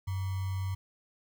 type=tone with sample-and-hold; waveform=sine; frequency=95.1 Hz; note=F#2; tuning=48 cents sharp; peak=-30 dBFS; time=0.07-0.75 s; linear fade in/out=10 ms; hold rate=1050 Hz; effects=none